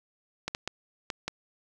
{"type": "clicks", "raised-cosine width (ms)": 0.2, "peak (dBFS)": -14, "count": 5, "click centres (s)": [0.48, 0.549, 0.676, 1.102, 1.28], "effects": []}